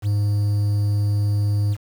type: tone with quantisation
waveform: triangle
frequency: 103 Hz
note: G#2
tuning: 14 cents flat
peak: -15 dBFS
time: 0.02-1.77 s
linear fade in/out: 50 ms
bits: 7
effects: none